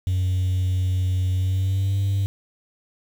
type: tone with pitch glide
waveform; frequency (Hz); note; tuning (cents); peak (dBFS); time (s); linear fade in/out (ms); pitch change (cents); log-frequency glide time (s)
triangle; 92.5 to 98.57; F#2 to G2; 0 to +10; -16; 0.07-2.26; 0; +110; 1.33-1.97
effects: tanh soft clip ceiling -14 dBFS + 7-bit

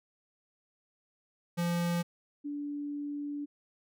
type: tone pair in turn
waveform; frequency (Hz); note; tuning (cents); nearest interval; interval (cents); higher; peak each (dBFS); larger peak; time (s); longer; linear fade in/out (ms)
square / sine; 172.4 / 289.9; F3 / D4; -22 / -22; major sixth; 900; second; -29 / -34; first; 1.57-2.03 / 2.44-3.46; second; 20
effects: none

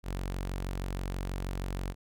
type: tone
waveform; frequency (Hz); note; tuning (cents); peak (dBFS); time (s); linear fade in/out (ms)
sawtooth; 46.25; F#1; 0; -29; 0.03-1.95; 50
effects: none

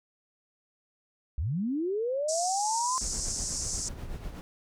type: linear sweep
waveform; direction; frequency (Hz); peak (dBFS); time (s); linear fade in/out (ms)
sine; up; 58 to 1046.5; -27; 1.38-2.98; 0
type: band-pass noise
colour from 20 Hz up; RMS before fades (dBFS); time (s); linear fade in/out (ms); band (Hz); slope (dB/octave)
pink; -34; 2.28-3.89; 10; 5400 to 8400; 48
type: noise with tremolo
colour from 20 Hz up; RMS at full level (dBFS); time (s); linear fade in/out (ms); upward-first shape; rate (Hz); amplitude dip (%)
brown; -36; 3.01-4.41; 0; sine; 8.2; 50
effects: none

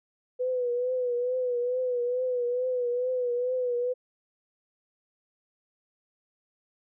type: tone with vibrato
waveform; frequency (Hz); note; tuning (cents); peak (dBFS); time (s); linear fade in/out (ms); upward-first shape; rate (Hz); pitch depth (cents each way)
sine; 496.1; B4; +8; -25; 0.39-3.94; 20; triangle; 2.3; 62
effects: none

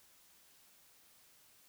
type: silence
effects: white hiss -65 dBFS RMS until 1.68 s

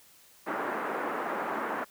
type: band-pass noise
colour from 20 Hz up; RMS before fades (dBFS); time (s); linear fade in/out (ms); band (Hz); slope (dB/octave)
white; -33; 0.46-1.85; 20; 220 to 1500; 24
effects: white hiss -58 dBFS RMS until 1.9 s

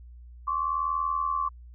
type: tone pair together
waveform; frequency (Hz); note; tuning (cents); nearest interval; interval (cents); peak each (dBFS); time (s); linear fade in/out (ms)
sine; 1062.5 / 1143; C6 / D6; +26 / -47; minor second; 127; -29 / -27; 0.47-1.49; 10
effects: added 60 Hz sine -44 dBFS peak until 1.74 s

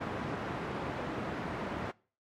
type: band-pass noise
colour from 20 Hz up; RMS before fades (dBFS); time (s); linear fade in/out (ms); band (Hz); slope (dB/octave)
pink; -37; 0-1.92; 20; 120 to 1600; 12
effects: noise-tail reverb RT60 0.4 s tail -23 dB re dry + MP3 64 kbps

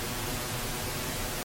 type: noise with comb filter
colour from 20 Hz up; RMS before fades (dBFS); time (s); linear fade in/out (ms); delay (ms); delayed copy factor
pink; -33; 0-1.43; 0; 8.1; +0.65
effects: MP3 64 kbps

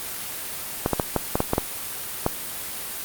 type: clicks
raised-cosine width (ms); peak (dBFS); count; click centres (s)
1; -5; 9; 0.861 / 0.933 / 0.998 / 1.163 / 1.355 / 1.404 / 1.534 / 1.581 / 2.264
effects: white hiss -32 dBFS RMS until 3.04 s + Opus 32 kbps

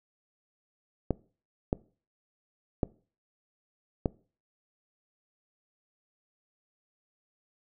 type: clicks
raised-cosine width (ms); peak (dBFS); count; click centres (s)
2; -12; 4; 1.107 / 1.729 / 2.832 / 4.058
effects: noise-tail reverb RT60 0.4 s tail -22 dB re dry

